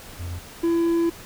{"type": "tone pair in turn", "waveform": "triangle", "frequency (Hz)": [87.31, 336], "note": ["F2", "E4"], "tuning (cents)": [0, 33], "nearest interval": "octave + major seventh", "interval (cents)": 2333, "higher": "second", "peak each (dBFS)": [-27, -16], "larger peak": "second", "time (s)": [[0.19, 0.39], [0.63, 1.1]], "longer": "second", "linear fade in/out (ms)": 10, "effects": ["pink hiss -42 dBFS RMS until 1.25 s"]}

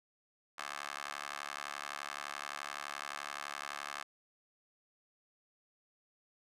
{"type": "tone with high-pass filter", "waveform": "15% pulse", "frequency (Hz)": 71.7, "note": "D2", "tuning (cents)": -41, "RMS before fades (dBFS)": -43, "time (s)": [0.58, 4.03], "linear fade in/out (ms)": 5, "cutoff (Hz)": 1200, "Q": 1.6, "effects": ["low-pass 10000 Hz 12 dB/octave"]}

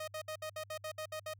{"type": "tone bursts", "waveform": "sawtooth", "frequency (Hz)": 622.3, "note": "D#5", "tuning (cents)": 0, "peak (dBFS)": -35, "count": 10, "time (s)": [0, 1.337], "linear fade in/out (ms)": 5, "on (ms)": 77, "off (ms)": 63, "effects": ["added 100 Hz sine -57 dBFS peak until 1.39 s"]}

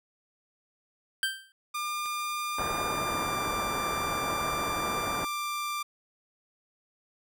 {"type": "tone with exponential decay", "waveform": "25% pulse", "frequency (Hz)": 1568, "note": "G6", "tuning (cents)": 0, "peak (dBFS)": -19, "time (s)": [1.23, 1.52], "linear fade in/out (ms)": 1, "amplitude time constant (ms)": 62}
{"type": "tone with pitch glide", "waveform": "sawtooth", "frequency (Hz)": [1201, 1183.8], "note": ["D6", "D6"], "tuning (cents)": [38, 13], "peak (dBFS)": -27, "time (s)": [1.74, 5.83], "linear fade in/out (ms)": 10, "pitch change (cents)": -25, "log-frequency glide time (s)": [2.8, 3.4]}
{"type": "click", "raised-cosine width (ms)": 0.2, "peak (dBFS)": -29, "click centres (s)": 2.059}
{"type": "low-pass noise", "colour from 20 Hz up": "white", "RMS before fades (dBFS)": -34, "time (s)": [2.58, 5.25], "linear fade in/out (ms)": 5, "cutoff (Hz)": 1400, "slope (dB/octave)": 24}
{"effects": []}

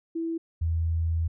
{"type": "tone pair in turn", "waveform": "sine", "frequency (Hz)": [329.6, 82.25], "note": ["E4", "E2"], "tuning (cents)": [0, -3], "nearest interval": "2 octaves", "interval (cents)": 2403, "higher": "first", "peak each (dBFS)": [-27, -23], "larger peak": "second", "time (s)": [[0.15, 0.38], [0.61, 1.28]], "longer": "second", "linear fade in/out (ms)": 10, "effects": []}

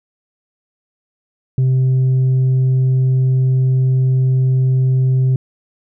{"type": "tone", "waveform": "sine", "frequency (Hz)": 130, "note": "C3", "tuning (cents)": -11, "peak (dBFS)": -8, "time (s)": [1.58, 5.36], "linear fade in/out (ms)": 2, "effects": ["tanh soft clip ceiling -10 dBFS"]}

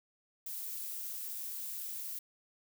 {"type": "noise", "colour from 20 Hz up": "violet", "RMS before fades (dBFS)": -41, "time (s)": [0.46, 2.19], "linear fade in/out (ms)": 5, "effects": []}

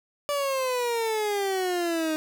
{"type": "exponential sweep", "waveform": "30% pulse", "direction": "down", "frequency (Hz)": [583, 309], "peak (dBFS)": -22, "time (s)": [0.29, 2.16], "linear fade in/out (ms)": 0, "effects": []}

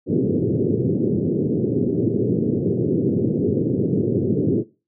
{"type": "band-pass noise", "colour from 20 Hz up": "white", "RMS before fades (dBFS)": -20, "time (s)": [0.06, 4.64], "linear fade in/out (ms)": 50, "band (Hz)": [100, 430], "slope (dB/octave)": 48, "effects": ["noise-tail reverb RT60 0.3 s tail -19 dB re dry"]}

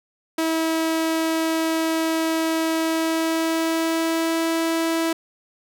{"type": "tone with pitch glide", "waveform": "sawtooth", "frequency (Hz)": [323.5, 328], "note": ["E4", "E4"], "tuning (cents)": [-32, -9], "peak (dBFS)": -16, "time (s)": [0.38, 5.13], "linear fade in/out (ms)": 5, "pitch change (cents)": 23, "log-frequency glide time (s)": [2.78, 4.44], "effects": []}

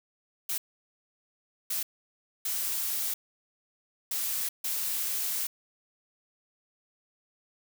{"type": "noise bursts at uneven times", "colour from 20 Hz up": "blue", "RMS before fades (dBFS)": -31, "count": 5, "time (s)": [[0.49, 0.58], [1.7, 1.83], [2.45, 3.14], [4.11, 4.49], [4.64, 5.47]], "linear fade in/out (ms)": 5, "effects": []}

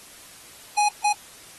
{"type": "tone bursts at uneven times", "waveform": "square", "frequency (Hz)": 832, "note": "G#5", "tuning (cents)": 3, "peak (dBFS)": -18, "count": 2, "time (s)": [[0.77, 0.89], [1.04, 1.13]], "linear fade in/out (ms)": 10, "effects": ["white hiss -46 dBFS RMS until 1.58 s", "AAC 32 kbps"]}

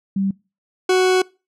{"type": "tone pair in turn", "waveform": ["sine", "40% pulse"], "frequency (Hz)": [194.9, 370.6], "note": ["G3", "F#4"], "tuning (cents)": [-10, 3], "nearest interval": "major seventh", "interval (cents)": 1113, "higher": "second", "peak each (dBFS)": [-17, -12], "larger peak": "second", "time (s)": [[0.16, 0.31], [0.89, 1.22]], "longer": "second", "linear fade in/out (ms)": 5, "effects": ["noise-tail reverb RT60 0.3 s tail -24 dB re dry", "low-pass 8000 Hz 12 dB/octave"]}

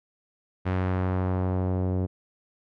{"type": "tone with low-pass filter sweep", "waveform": "sawtooth", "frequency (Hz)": 92.5, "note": "F#2", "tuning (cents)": 0, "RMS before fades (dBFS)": -26, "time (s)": [0.65, 2.07], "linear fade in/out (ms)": 20, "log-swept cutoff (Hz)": [2100, 480], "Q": 0.98, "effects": []}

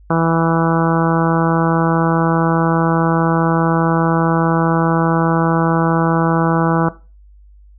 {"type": "harmonic tone", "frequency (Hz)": 164.81, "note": "E3", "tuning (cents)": 0, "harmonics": [1, 2, 3, 4, 5, 6, 7, 8, 9], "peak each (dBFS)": [-16, -19, -21, -22, -23, -24, -24, -25, -26], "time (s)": [0.1, 6.89], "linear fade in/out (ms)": 5, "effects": ["noise-tail reverb RT60 0.3 s tail -17 dB re dry", "added 50 Hz sine -41 dBFS peak until 7.78 s"]}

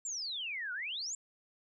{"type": "exponential two-way sweep", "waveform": "sine", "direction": "down then up", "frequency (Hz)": [7560, 1411, 7560], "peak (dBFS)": -36, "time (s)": [0.05, 1.15], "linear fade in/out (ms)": 2, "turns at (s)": 0.73, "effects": []}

